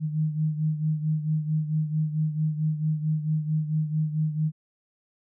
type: beating tone pair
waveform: sine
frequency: 154 / 158.5 Hz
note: D#3 / D#3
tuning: -17 / +32 cents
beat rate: 4.5 Hz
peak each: -24 / -30 dBFS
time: 0-4.52 s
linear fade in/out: 50 ms
effects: none